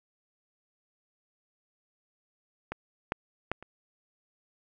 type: clicks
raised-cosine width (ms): 0.5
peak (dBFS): -19 / -13 / -14 / -30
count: 4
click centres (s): 2.72 / 3.121 / 3.516 / 3.626
effects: none